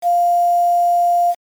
sine tone with quantisation, 698.5 Hz, F5, in tune, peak -11 dBFS, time 0.02-1.35 s, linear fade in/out 50 ms, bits 6, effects MP3 96 kbps

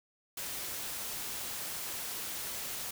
white noise, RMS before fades -39 dBFS, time 0.37-2.91 s, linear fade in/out 5 ms, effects none

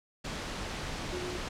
sine tone in noise, 360 Hz, F#4, 47 cents flat, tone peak -37 dBFS, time 1.12-1.38 s, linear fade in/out 10 ms, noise pink, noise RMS -37 dBFS, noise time 0.24-1.49 s, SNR -3 dB, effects low-pass 6000 Hz 12 dB/octave

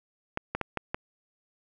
clicks, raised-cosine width 0.5 ms, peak -14 dBFS, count 5, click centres 0.374 / 0.55 / 0.613 / 0.773 / 0.945 s, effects none

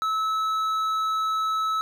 sine tone with hard clipping, 1300 Hz, E6, 24 cents flat, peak -24 dBFS, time 0.02-1.81 s, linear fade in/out 0 ms, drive 6 dB, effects none

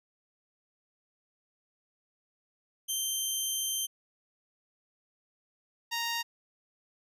10% pulse tone pair in turn, 3133 / 931.4 Hz, G7 / A#5, -2 / -2 cents, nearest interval octave + major sixth, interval 2100 cents, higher first, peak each -21 / -22 dBFS, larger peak first, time 2.88-3.87 / 5.91-6.23 s, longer first, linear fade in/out 20 ms, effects resampled to 32000 Hz

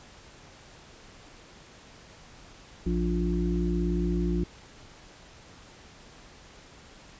harmonic tone, 58.5 Hz, A#1, 7 cents sharp, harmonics 1 / 3 / 5 / 6, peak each -28 / -28 / -34 / -32 dBFS, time 2.86-4.44 s, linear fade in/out 5 ms, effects pink hiss -51 dBFS RMS until 7.19 s + resampled to 16000 Hz

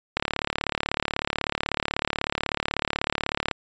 click train, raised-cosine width 0.3 ms, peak -7 dBFS, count 122, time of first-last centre 0.17-3.513 s, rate 36.2 Hz, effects resampled to 16000 Hz

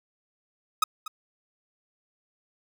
45% pulse tone with echo, 1262 Hz, D#6, 24 cents sharp, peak -18 dBFS, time 0.82-0.84 s, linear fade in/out 5 ms, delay 240 ms, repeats 1, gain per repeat -15 dB, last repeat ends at 1.08 s, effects none

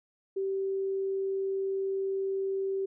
sine tone, 387.6 Hz, G4, 20 cents flat, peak -28 dBFS, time 0.36-2.86 s, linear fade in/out 10 ms, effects none

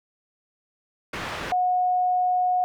white low-pass noise, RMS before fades -32 dBFS, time 1.13-1.52 s, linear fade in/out 5 ms, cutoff 2000 Hz, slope 12 dB/octave
sine tone, 728 Hz, F#5, 28 cents flat, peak -19 dBFS, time 1.52-2.64 s, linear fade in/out 0 ms
effects none

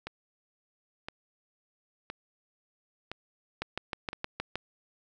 two click trains, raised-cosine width 0.3 ms, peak -16 / -21 dBFS, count 7 / 5, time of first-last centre 3.62-4.556 / 0.07-4.131 s, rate 6.41 / 0.985 Hz, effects none

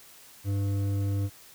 sine tone with hard clipping, 99.5 Hz, G2, 26 cents sharp, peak -27 dBFS, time 0.44-1.3 s, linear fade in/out 50 ms, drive 9 dB, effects white hiss -52 dBFS RMS until 1.54 s

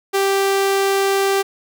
sawtooth tone, 392 Hz, G4, in tune, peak -11 dBFS, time 0.13-1.43 s, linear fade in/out 20 ms, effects none

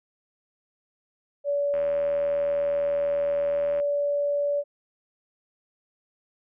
sine tone with pitch glide, 572 to 575.6 Hz, D5 to D5, -46 to -35 cents, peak -22 dBFS, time 1.44-4.64 s, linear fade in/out 50 ms, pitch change +11 cents, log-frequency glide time 3.46-3.72 s
click train, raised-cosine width 0.5 ms, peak -26 dBFS, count 166, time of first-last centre 1.74-3.8 s, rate 80.1 Hz
effects none

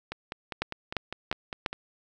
two click trains, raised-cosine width 0.3 ms, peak -11 / -18 dBFS, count 4 / 9, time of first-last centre 0.62-1.662 / 0.12-1.73 s, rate 2.88 / 4.97 Hz, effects none

